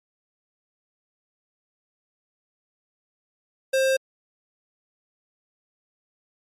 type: tone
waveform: square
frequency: 530 Hz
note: C5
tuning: 22 cents sharp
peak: -19 dBFS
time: 3.73-3.97 s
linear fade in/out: 10 ms
effects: low-pass 12000 Hz 12 dB/octave + MP3 96 kbps